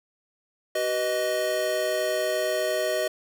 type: chord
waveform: square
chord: B major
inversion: second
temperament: equal with one note detuned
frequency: 379.7 / 493.9 / 622.3 Hz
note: F#4 / B4 / D#5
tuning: +45 / 0 / 0 cents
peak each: -32 / -32 / -26 dBFS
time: 0.75-3.08 s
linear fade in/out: 5 ms
effects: none